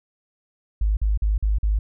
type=tone bursts; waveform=sine; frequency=51.91 Hz; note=G#1; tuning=in tune; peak=-17 dBFS; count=5; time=0.81-1.79 s; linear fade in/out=5 ms; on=160 ms; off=45 ms; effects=none